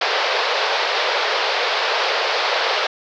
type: band-pass noise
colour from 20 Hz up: pink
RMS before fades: -20 dBFS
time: 0.01-2.87 s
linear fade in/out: 5 ms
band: 440 to 5000 Hz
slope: 48 dB/octave
effects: none